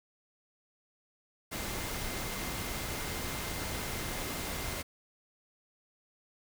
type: tone in noise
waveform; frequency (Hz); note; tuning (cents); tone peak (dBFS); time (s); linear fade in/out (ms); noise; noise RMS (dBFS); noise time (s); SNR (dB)
sine; 2093; C7; 0; -48; 1.51-4.83; 20; pink; -37; 1.51-4.83; -14
effects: none